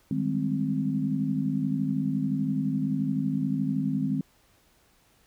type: chord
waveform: sine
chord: Ab major seventh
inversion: second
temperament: equal with one note detuned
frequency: 154.4 / 196 / 207.7 / 261.6 Hz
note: Eb3 / G3 / Ab3 / C4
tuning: -13 / 0 / 0 / 0 cents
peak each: -30 / -32 / -31 / -28 dBFS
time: 0.11-4.21 s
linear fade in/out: 2 ms
effects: pink hiss -63 dBFS RMS until 5.26 s